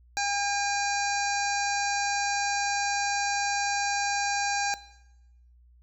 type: harmonic tone with a mistuned harmonic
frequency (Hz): 807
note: G#5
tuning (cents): -50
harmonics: 1 / 2 / 3 / 5 / 6 / 7 / 8 / 9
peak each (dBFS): -29 / -32 / -34 / -36 / -37 / -37 / -38 / -39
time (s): 0.17-4.74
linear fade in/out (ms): 0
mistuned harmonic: 6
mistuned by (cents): -71
effects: noise-tail reverb RT60 0.9 s tail -17 dB re dry + added 60 Hz sine -54 dBFS peak until 5.82 s